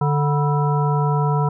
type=harmonic tone with a mistuned harmonic; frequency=146.83 Hz; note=D3; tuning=in tune; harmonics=1 / 3 / 5 / 7 / 9; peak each=-17 / -26 / -28 / -24 / -30 dBFS; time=0.01-1.49 s; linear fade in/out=5 ms; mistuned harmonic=7; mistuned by=-89 cents; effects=none